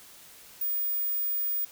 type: tone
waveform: sine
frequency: 15000 Hz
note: A#9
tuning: 10 cents sharp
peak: -26 dBFS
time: 0.61-1.65 s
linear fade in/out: 5 ms
effects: white hiss -51 dBFS RMS until 1.71 s